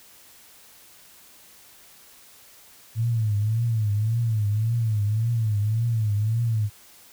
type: tone with vibrato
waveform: sine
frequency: 110 Hz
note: A2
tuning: in tune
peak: -20 dBFS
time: 2.95-6.7 s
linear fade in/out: 50 ms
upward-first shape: triangle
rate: 1.8 Hz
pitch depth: 140 cents each way
effects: white hiss -51 dBFS RMS until 7.12 s